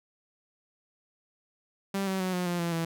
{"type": "tone with pitch steps", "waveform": "sawtooth", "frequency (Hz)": [196, 190.53, 185.21, 180.04, 175.02, 170.14, 165.39], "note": ["G3", "G3", "F#3", "F#3", "F3", "F3", "E3"], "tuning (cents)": [0, -49, 2, -47, 4, -45, 6], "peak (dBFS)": -24, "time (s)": [1.94, 2.85], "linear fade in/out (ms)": 5, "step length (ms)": 130, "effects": []}